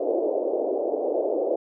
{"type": "band-pass noise", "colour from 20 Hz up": "white", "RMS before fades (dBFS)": -25, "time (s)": [0, 1.56], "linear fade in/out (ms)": 5, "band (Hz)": [320, 640], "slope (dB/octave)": 48, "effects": []}